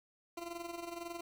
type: tone with amplitude modulation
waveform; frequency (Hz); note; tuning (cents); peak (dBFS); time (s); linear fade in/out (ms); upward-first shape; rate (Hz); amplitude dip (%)
20% pulse; 341.7; F4; -38; -34; 0.37-1.21; 5; sine; 21.9; 70
effects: 10-bit